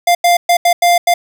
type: tone bursts at uneven times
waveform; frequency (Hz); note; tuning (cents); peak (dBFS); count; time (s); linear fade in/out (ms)
square; 698; F5; -1; -8; 6; 0.07-0.15 / 0.24-0.37 / 0.49-0.57 / 0.65-0.73 / 0.82-0.98 / 1.07-1.14; 5
effects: none